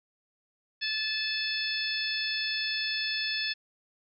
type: harmonic tone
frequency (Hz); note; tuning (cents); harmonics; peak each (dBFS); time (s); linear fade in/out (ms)
870; A5; -20; 2 / 3 / 4 / 5 / 6; -35 / -35 / -35 / -35 / -35; 0.81-3.54; 20
effects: none